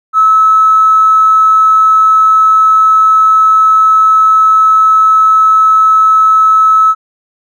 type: tone with tanh clipping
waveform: triangle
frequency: 1298 Hz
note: E6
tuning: 27 cents flat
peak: -3 dBFS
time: 0.13-6.95 s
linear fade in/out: 50 ms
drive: 2 dB
effects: none